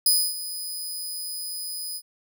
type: tone with ADSR envelope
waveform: 15% pulse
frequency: 4993 Hz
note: D#8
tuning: 5 cents sharp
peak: -9 dBFS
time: 0.06-2.02 s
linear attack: 3 ms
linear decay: 270 ms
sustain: -15 dB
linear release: 59 ms
effects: none